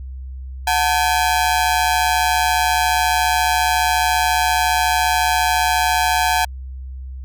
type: ring-modulated tone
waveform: sawtooth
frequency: 809 Hz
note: G#5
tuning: 46 cents flat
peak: -8 dBFS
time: 0.67-6.45 s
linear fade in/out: 5 ms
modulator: 77.2 Hz
effects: added 65 Hz sine -28 dBFS peak until 7.24 s